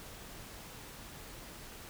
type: silence
effects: pink hiss -49 dBFS RMS until 1.89 s